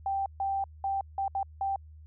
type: tone bursts at uneven times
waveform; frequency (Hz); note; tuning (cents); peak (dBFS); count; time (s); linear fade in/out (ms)
sine; 784; G5; 0; -27; 6; 0.06-0.26 / 0.4-0.64 / 0.84-1.01 / 1.18-1.28 / 1.35-1.43 / 1.61-1.76; 2
effects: added 77 Hz sine -47 dBFS peak until 2.06 s